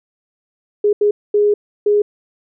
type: tone bursts at uneven times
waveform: sine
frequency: 414.4 Hz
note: G#4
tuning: 4 cents flat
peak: -10 dBFS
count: 4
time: 0.84-0.93 / 1.01-1.11 / 1.34-1.54 / 1.86-2.02 s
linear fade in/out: 5 ms
effects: none